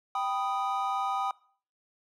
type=chord; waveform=triangle; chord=G augmented; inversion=none; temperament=equal; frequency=784 / 987.8 / 1244.5 Hz; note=G5 / B5 / D#6; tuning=0 / 0 / 0 cents; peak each=-29 / -33 / -30 dBFS; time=0.15-1.31 s; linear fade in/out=2 ms; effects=noise-tail reverb RT60 0.5 s tail -22 dB re dry